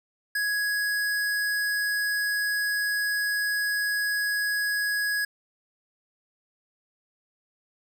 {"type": "tone", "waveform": "square", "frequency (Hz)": 1667, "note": "G#6", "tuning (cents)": 6, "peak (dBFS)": -25, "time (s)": [0.35, 5.25], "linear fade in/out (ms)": 5, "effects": []}